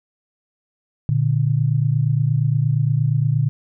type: tone pair together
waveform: sine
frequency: 118.27 / 146.83 Hz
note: A#2 / D3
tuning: +25 / 0 cents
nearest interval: major third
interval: 375 cents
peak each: -18 dBFS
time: 1.09-3.49 s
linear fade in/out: 0 ms
effects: none

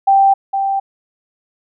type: tone with echo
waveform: sine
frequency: 784 Hz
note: G5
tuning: in tune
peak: -7 dBFS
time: 0.07-0.34 s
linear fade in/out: 10 ms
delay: 460 ms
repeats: 1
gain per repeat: -7 dB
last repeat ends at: 0.8 s
effects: none

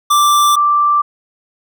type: tone pair in turn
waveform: square / sine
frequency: 1174.7 / 1174.7 Hz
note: D6 / D6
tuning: 0 / 0 cents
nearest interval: unison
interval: 0 cents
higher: neither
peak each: -9 dBFS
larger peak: neither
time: 0.1-0.56 / 0.56-1.02 s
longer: neither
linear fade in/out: 10 ms
effects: none

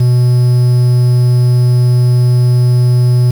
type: tone with quantisation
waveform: triangle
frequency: 123.5 Hz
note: B2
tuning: in tune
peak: -4 dBFS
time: 0-3.31 s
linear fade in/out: 5 ms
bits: 5
effects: none

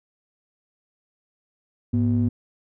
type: ring-modulated tone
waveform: triangle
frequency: 68.9 Hz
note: C#2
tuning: 10 cents flat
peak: -13 dBFS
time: 1.93-2.29 s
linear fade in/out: 10 ms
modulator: 173 Hz
effects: none

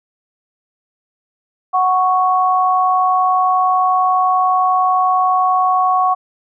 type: tone pair together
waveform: sine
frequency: 740 / 1108.7 Hz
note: F#5 / C#6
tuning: 0 / 0 cents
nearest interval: perfect fifth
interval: 700 cents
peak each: -14 dBFS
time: 1.73-6.15 s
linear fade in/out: 20 ms
effects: none

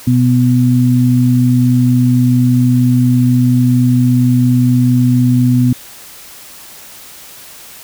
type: tone pair together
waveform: sine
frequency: 124.3 / 248.6 Hz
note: B2 / B3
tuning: +12 / +12 cents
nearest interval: octave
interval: 1200 cents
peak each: -10 dBFS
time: 0.07-5.73 s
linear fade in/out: 5 ms
effects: white hiss -35 dBFS RMS until 7.83 s

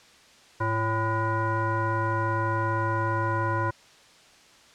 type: tone with frequency modulation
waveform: sine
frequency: 554.4 Hz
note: C#5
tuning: in tune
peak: -23 dBFS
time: 0.6-3.71 s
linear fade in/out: 10 ms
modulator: 447 Hz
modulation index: 1.9
effects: white hiss -54 dBFS RMS until 4.74 s + low-pass 6000 Hz 12 dB/octave

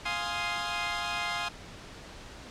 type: chord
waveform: 15% pulse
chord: F minor seventh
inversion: none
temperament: equal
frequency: 698.5 / 830.6 / 1046.5 / 1244.5 Hz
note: F5 / Ab5 / C6 / Eb6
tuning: 0 / 0 / 0 / 0 cents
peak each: -29 / -30 / -29 / -31 dBFS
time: 0.05-1.49 s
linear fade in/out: 10 ms
effects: pink hiss -46 dBFS RMS until 2.5 s + low-pass 6000 Hz 12 dB/octave

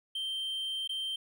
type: tone with dropouts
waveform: triangle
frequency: 3136 Hz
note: G7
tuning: in tune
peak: -31 dBFS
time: 0.15-1.16 s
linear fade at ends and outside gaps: 5 ms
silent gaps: 0.876-0.892 s
effects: none

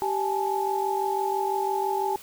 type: tone cluster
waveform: sine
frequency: 388.8 / 828 / 874 Hz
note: G4 / G#5 / A5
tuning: -14 / -5 / -12 cents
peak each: -28 dBFS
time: 0.02-2.16 s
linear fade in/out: 0 ms
effects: white hiss -46 dBFS RMS until 2.22 s

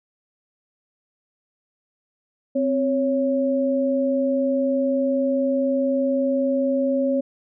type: tone pair together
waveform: sine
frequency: 261.6 / 554.4 Hz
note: C4 / C#5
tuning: 0 / 0 cents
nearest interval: octave + minor second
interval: 1300 cents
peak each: -21 / -21 dBFS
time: 2.55-7.21 s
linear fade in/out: 10 ms
effects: none

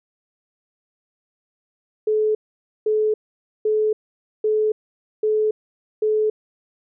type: tone bursts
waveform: sine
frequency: 430 Hz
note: A4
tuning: 40 cents flat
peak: -16 dBFS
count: 6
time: 2.07-6.3 s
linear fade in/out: 5 ms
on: 280 ms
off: 510 ms
effects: none

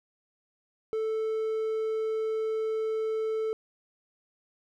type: tone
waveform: triangle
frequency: 440 Hz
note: A4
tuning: in tune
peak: -25 dBFS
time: 0.93-3.53 s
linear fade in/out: 0 ms
effects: none

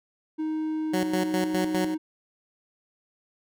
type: tone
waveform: triangle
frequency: 312.6 Hz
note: D#4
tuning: 8 cents sharp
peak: -24 dBFS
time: 0.38-1.98 s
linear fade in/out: 20 ms
type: tone with tremolo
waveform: 15% pulse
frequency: 185 Hz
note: F#3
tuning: in tune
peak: -18 dBFS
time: 0.93-1.95 s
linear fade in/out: 10 ms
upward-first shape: square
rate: 4.9 Hz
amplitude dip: 70%
effects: none

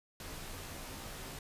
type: noise with comb filter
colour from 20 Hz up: pink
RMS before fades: -45 dBFS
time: 0.2-1.39 s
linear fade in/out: 2 ms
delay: 17 ms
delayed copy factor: -0.6
effects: resampled to 32000 Hz

